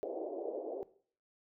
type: band-pass noise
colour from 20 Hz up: pink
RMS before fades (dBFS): -40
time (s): 0.03-0.83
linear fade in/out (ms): 0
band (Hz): 340 to 670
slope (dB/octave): 48
effects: noise-tail reverb RT60 0.5 s tail -17 dB re dry